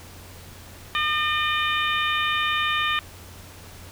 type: harmonic tone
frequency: 606 Hz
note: D#5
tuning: 46 cents flat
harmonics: 2 / 3 / 4 / 5 / 6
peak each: -25 / -27 / -28 / -29 / -30 dBFS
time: 0.95-2.99 s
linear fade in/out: 0 ms
effects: added 89 Hz sine -45 dBFS peak until 3.91 s + pink hiss -45 dBFS RMS until 3.91 s